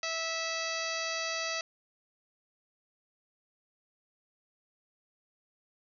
harmonic tone with a mistuned harmonic, 654 Hz, E5, 14 cents flat, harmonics 1 / 2 / 3 / 4 / 5 / 6 / 7 / 8 / 9 / 10, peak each -39 / -40 / -39 / -39 / -46 / -42 / -40 / -45 / -42 / -51 dBFS, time 0.03-1.61 s, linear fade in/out 2 ms, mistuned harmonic 8, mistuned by -54 cents, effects none

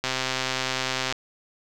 click train, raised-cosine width 0.2 ms, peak -8 dBFS, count 142, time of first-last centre 0.04-1.125 s, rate 130 Hz, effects none

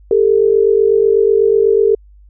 sine tone pair together, 401 / 449.1 Hz, G4 / A4, +39 / +35 cents, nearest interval major second, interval 196 cents, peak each -11 dBFS, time 0.11-1.95 s, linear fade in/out 2 ms, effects added 50 Hz sine -40 dBFS peak until 2.29 s

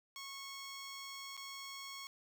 10% pulse tone with dropouts, 1098 Hz, C#6, 17 cents flat, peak -37 dBFS, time 0.16-2.07 s, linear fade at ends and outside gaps 1 ms, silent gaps 1.368-1.375 s, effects none

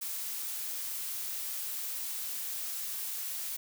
blue noise, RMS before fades -37 dBFS, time 0.01-3.57 s, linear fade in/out 10 ms, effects none

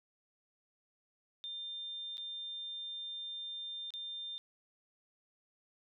sine tone with dropouts, 3600 Hz, A7, 39 cents sharp, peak -40 dBFS, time 1.44-4.38 s, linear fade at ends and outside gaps 0 ms, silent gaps 2.171-2.18 / 3.905-3.938 s, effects none

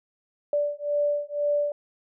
sine beating tone pair, 583 / 585 Hz, D5 / D5, -13 / -7 cents, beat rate 2 Hz, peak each -26 / -26 dBFS, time 0.53-1.72 s, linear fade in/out 2 ms, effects none

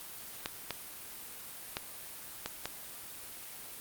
clicks, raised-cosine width 0.2 ms, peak -16 dBFS, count 5, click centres 0.459 / 0.707 / 1.769 / 2.46 / 2.656 s, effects white hiss -46 dBFS RMS until 3.8 s + Opus 32 kbps

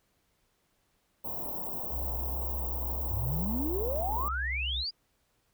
white band-stop noise, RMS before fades -36 dBFS, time 1.24-4.29 s, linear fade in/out 10 ms, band 1000 to 16000 Hz, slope 48 dB/octave
sine tone, 65.4 Hz, C2, in tune, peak -33 dBFS, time 1.89-4.85 s, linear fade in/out 50 ms
sine exponential sweep, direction up, 87.31 to 4978 Hz, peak -31 dBFS, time 3.1-4.91 s, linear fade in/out 20 ms
effects pink hiss -73 dBFS RMS until 5.53 s

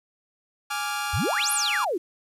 sawtooth chord, D diminished, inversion second, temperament equal, 830.6 / 1174.7 / 1396.9 Hz, Ab5 / D6 / F6, 0 / 0 / 0 cents, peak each -27 / -29 / -27 dBFS, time 0.7-1.85 s, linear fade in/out 10 ms
sine exponential two-way sweep, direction up then down, 68.3 to 11720 to 311.3 Hz, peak -23 dBFS, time 1.13-1.98 s, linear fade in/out 10 ms, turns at 1.52 s
effects resampled to 32000 Hz + 9-bit

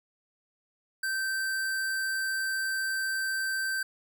square tone, 1556 Hz, G6, 13 cents flat, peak -29 dBFS, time 1.03-3.83 s, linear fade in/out 5 ms, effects none

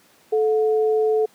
sine tone pair together, 435.3 / 722.2 Hz, A4 / F#5, -19 / -42 cents, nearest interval major sixth, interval 877 cents, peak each -16 / -28 dBFS, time 0.32-1.26 s, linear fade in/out 10 ms, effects pink hiss -55 dBFS RMS until 1.34 s + high-pass 200 Hz 12 dB/octave

